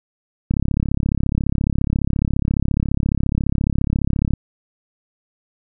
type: click train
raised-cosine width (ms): 5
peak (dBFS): -6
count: 133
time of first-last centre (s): 0.51-4.336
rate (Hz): 34.5
effects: none